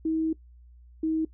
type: tone pair in turn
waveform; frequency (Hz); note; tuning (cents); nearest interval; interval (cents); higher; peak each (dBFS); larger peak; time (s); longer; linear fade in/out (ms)
sine; 319.9 / 318.1; D#4 / D#4; +48 / +38; unison; 10; first; -23; neither; 0.05-0.33 / 1.03-1.25; first; 5
effects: noise-tail reverb RT60 0.1 s tail -19 dB re dry + added 60 Hz sine -49 dBFS peak until 1.33 s